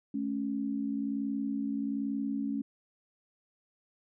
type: tone pair together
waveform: sine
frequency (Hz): 216 / 277.2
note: A3 / C#4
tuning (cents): -32 / 0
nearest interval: major third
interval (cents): 432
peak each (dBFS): -34 / -32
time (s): 0.14-2.62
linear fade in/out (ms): 5
effects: none